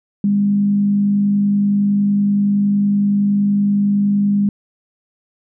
sine tone with frequency modulation, 202.4 Hz, G#3, 44 cents flat, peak -12 dBFS, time 0.24-4.49 s, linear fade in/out 2 ms, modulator 50.7 Hz, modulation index 0.22, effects none

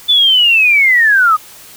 sine linear sweep, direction down, 3520 to 1213 Hz, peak -6 dBFS, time 0.08-1.37 s, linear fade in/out 20 ms, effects white hiss -37 dBFS RMS until 1.76 s

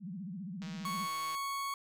sine tone with vibrato, 186.7 Hz, F#3, 16 cents sharp, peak -39 dBFS, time 0-1.08 s, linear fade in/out 50 ms, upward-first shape sine, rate 15 Hz, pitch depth 210 cents each way
click train, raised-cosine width 0.2 ms, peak -32 dBFS, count 117, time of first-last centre 0.62-1.35 s, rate 159 Hz
40% pulse tone, 1108.7 Hz, C#6, in tune, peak -34 dBFS, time 0.85-1.74 s, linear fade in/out 2 ms
effects none

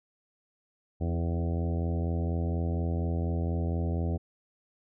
harmonic tone with a mistuned harmonic, 84.2 Hz, E2, 37 cents sharp, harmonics 1 / 2 / 3 / 4 / 5 / 6 / 7 / 8 / 9, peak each -28 / -34 / -38 / -40 / -42 / -44 / -45 / -46 / -47 dBFS, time 1-4.18 s, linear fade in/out 20 ms, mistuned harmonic 4, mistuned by -19 cents, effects none

